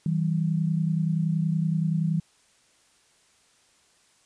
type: tone pair together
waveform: sine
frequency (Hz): 160.59 / 191.2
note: E3 / G3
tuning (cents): -45 / -43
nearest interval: minor third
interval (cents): 302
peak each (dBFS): -23 / -28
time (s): 0.06-2.2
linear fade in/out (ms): 2
effects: white hiss -62 dBFS RMS until 4.25 s + resampled to 22050 Hz